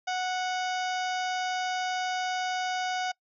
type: harmonic tone with a mistuned harmonic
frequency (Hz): 737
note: F#5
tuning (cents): -7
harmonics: 1 / 2 / 3 / 4 / 5 / 6 / 7 / 8 / 9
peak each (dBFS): -29 / -35 / -39 / -41 / -43 / -45 / -46 / -47 / -48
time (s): 0.07-3.12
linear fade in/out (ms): 10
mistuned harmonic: 6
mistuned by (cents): +99
effects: noise-tail reverb RT60 0.1 s tail -24 dB re dry